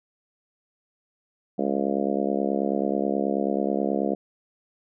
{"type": "harmonic tone", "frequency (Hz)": 69.3, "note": "C#2", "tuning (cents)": 0, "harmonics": [3, 4, 5, 6, 7, 8, 9, 10], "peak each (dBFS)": [-28, -29, -30, -31, -31, -32, -33, -33], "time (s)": [1.58, 4.15], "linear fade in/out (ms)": 10, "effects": []}